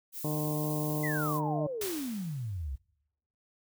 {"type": "noise", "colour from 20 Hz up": "violet", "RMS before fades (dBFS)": -40, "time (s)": [0.12, 1.41], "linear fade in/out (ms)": 50}
{"type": "harmonic tone", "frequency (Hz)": 151.3, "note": "D#3", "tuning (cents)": -48, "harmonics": [1, 2, 3, 4, 5, 6, 7], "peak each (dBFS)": [-32, -35, -39, -40, -46, -48, -47], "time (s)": [0.24, 1.67], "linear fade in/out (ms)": 5}
{"type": "exponential sweep", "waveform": "sine", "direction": "down", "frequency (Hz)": [2058, 61.74], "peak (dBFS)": -33, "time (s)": [1.03, 2.76], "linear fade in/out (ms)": 10}
{"type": "noise with exponential decay", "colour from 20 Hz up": "white", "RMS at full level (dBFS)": -35, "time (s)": [1.81, 2.78], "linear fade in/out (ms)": 5, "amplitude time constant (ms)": 210}
{"effects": ["noise-tail reverb RT60 0.9 s tail -25 dB re dry"]}